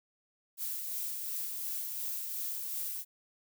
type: noise with tremolo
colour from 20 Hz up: violet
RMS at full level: -36 dBFS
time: 0.57-3.05 s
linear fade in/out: 50 ms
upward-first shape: sine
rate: 2.8 Hz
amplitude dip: 30%
effects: none